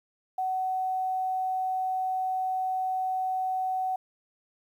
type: tone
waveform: sine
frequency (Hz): 750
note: F#5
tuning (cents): +23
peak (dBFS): -26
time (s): 0.38-3.96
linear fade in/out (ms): 5
effects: 10-bit